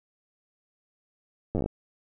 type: slowing click train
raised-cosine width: 2 ms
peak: -15 dBFS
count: 9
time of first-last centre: 1.55-1.661 s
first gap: 9 ms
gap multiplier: 1.12
effects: none